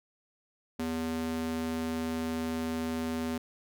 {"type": "tone with high-pass filter", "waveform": "square", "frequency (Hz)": 81.2, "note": "E2", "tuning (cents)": -26, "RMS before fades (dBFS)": -33, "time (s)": [0.79, 3.38], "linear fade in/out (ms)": 5, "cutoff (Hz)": 210, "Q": 2, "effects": []}